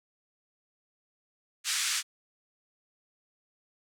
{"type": "band-pass noise", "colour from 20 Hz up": "white", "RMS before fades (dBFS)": -30, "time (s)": [1.64, 2.03], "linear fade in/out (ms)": 50, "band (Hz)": [1400, 8500], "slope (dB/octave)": 24, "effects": []}